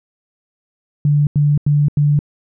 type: tone bursts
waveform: sine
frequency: 146.4 Hz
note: D3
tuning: 5 cents flat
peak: -10 dBFS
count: 4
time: 1.05-2.191 s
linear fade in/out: 2 ms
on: 220 ms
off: 87 ms
effects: none